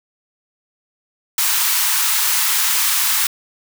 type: high-pass noise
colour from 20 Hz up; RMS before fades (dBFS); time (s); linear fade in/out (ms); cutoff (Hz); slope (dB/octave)
white; -17; 1.38-3.27; 2; 840; 96
effects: none